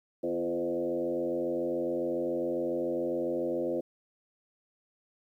sine tone with frequency modulation, 429.1 Hz, A4, 43 cents flat, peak -28 dBFS, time 0.23-3.81 s, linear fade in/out 10 ms, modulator 87.2 Hz, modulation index 1.9, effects 11-bit

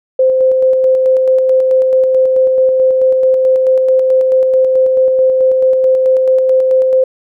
sine tone with tremolo, 520 Hz, C5, 11 cents flat, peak -6 dBFS, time 0.19-7.04 s, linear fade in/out 5 ms, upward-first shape square, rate 4.6 Hz, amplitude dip 25%, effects none

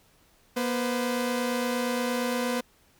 sawtooth tone pair together, 240.4 / 509.4 Hz, B3 / C5, -46 / -46 cents, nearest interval octave + minor second, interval 1300 cents, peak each -24 / -26 dBFS, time 0.56-2.61 s, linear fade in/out 10 ms, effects pink hiss -62 dBFS RMS until 2.99 s

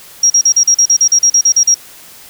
sine tone bursts, 5640 Hz, F8, 16 cents sharp, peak -5 dBFS, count 14, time 0.23-1.744 s, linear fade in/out 5 ms, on 71 ms, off 40 ms, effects white hiss -37 dBFS RMS until 2.29 s

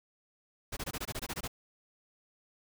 pink noise bursts, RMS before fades -37 dBFS, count 11, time 0.72-1.479 s, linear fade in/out 10 ms, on 49 ms, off 22 ms, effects none

